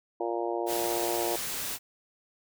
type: harmonic tone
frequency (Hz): 116.8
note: A#2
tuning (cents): +4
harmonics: 3 / 4 / 5 / 6 / 7 / 8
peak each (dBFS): -32 / -35 / -36 / -35 / -39 / -39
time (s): 0.2-1.36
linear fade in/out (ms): 5
type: noise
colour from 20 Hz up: white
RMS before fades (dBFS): -34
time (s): 0.66-1.79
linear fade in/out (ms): 50
effects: none